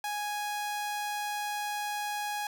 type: tone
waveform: sawtooth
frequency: 830 Hz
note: G#5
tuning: 1 cent flat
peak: -28 dBFS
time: 0.04-2.47 s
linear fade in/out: 2 ms
effects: 9-bit